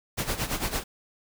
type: noise with tremolo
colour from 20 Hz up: pink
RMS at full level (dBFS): -27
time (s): 0.17-0.84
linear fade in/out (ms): 20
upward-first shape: sine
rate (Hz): 8.9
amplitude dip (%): 75
effects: none